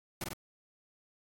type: noise with echo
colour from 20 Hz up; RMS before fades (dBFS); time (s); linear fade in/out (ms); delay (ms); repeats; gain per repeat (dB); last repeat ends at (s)
pink; -37; 0.21-0.24; 2; 47; 2; -2; 0.334
effects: AAC 64 kbps